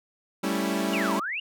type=chord; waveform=sawtooth; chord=A dominant seventh; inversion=third; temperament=equal; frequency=196 / 220 / 277.2 / 329.6 Hz; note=G3 / A3 / C#4 / E4; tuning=0 / 0 / 0 / 0 cents; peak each=-25 / -28 / -27 / -27 dBFS; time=0.43-1.2 s; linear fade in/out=10 ms
type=exponential two-way sweep; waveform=sine; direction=down then up; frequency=2998 to 880 to 2931 Hz; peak=-28 dBFS; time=0.93-1.4 s; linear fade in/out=5 ms; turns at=1.14 s
effects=none